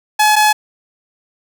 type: tone pair in turn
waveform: sawtooth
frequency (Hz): 850 / 850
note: G#5 / G#5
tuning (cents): +40 / +40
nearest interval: unison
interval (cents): 0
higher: neither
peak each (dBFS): -5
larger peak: neither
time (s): 0.19-0.36 / 0.36-0.53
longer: neither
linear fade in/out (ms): 10
effects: 7-bit